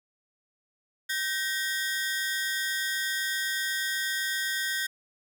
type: ring-modulated tone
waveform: sawtooth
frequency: 1717 Hz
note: A6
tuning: 43 cents flat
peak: -21 dBFS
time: 1.09-4.87 s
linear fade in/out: 10 ms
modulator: 164 Hz
effects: none